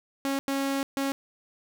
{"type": "tone bursts at uneven times", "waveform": "sawtooth", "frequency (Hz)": 274.3, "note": "C#4", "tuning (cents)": -18, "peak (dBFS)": -22, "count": 3, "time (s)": [[0.25, 0.39], [0.48, 0.83], [0.97, 1.12]], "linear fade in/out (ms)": 0, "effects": []}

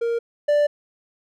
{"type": "tone pair in turn", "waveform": "triangle", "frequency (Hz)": [466.2, 587.4], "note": ["A#4", "D5"], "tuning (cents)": [0, 0], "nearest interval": "major third", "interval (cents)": 400, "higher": "second", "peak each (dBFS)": [-18, -13], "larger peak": "second", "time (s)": [[0.01, 0.19], [0.48, 0.67]], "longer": "second", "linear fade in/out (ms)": 10, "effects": []}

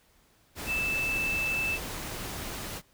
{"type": "tone in noise", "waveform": "sine", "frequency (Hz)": 2637, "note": "E7", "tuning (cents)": 0, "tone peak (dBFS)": -27, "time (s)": [0.66, 1.79], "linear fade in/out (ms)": 50, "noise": "pink", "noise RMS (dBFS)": -37, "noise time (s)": [0.55, 2.82], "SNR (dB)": 7, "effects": ["pink hiss -64 dBFS RMS until 2.93 s"]}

